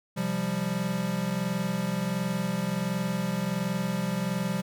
square chord, C suspended fourth, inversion none, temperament equal, 130.81 / 174.61 / 196 Hz, C3 / F3 / G3, 0 / 0 / 0 cents, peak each -36 / -31 / -31 dBFS, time 0.16-4.62 s, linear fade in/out 20 ms, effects none

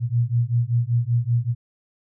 sine beating tone pair, 116.54 / 121.74 Hz, A#2 / B2, 0 / -24 cents, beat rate 5.2 Hz, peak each -21 dBFS, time 0-1.55 s, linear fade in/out 50 ms, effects none

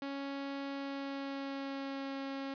sawtooth tone with pitch glide, 277.2 to 272.8 Hz, C#4 to C#4, 0 to -28 cents, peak -34 dBFS, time 0.02-2.54 s, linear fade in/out 2 ms, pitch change -28 cents, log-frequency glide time 0.71-2.18 s, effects resampled to 11025 Hz + 11-bit

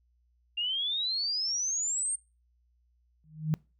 sine exponential sweep, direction up, 2776 to 8840 Hz, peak -28 dBFS, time 0.57-2.16 s, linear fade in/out 10 ms
sine tone with exponential growth, 155.56 Hz, D#3, in tune, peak -21 dBFS, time 3.24-3.54 s, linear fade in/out 0 ms, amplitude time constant 64 ms
effects noise-tail reverb RT60 0.3 s tail -24 dB re dry + added 60 Hz sine -66 dBFS peak until 3.79 s

